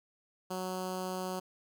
10% pulse tone with notch filter, 185 Hz, F#3, in tune, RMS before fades -37 dBFS, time 0.5-1.4 s, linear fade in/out 10 ms, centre 2300 Hz, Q 1.4, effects none

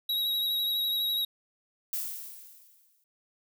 square tone with vibrato, 3842 Hz, B7, 48 cents flat, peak -27 dBFS, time 0.09-1.25 s, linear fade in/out 5 ms, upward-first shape triangle, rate 12 Hz, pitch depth 30 cents each way
violet noise with exponential decay, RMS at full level -31 dBFS, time 1.93-3.04 s, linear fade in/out 1 ms, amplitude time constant 240 ms
effects none

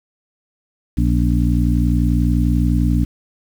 harmonic tone with a mistuned harmonic, 60.1 Hz, B1, 46 cents flat, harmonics 1 / 2 / 3 / 4 / 5, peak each -16 / -19 / -21 / -22 / -23 dBFS, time 0.97-3.05 s, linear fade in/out 10 ms, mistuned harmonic 5, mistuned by -51 cents, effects 7-bit

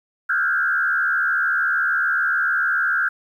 sine tone with frequency modulation, 1500 Hz, F#6, 23 cents sharp, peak -17 dBFS, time 0.29-3.09 s, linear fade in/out 10 ms, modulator 73.5 Hz, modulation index 1.8, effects 9-bit

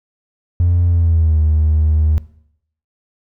triangle tone with pitch glide, 87.31 to 77.34 Hz, F2 to D#2, 0 to -10 cents, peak -7 dBFS, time 0.6-2.18 s, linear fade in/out 0 ms, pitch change -210 cents, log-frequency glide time 0.86-1.4 s, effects noise-tail reverb RT60 0.7 s tail -20 dB re dry + tanh soft clip ceiling -6 dBFS

